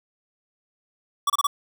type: tone bursts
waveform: square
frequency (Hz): 1143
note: D6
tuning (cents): -47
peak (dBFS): -19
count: 4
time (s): 1.27-1.47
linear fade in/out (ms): 5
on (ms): 29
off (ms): 28
effects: none